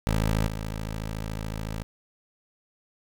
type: tone with level steps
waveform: 15% pulse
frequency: 53.8 Hz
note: A1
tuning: 38 cents flat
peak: -16 / -24 dBFS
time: 0.07-1.83 s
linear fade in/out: 0 ms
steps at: 0.47 s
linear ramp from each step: 10 ms
effects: 8-bit